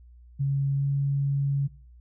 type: tone with pitch glide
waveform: sine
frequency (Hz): 138.6 to 139.81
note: C#3 to C#3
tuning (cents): 0 to +15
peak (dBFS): -22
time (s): 0.39-1.68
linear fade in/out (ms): 20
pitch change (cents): +15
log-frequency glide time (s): 0.75-0.84
effects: noise-tail reverb RT60 0.5 s tail -21 dB re dry + added 60 Hz sine -48 dBFS peak until 2 s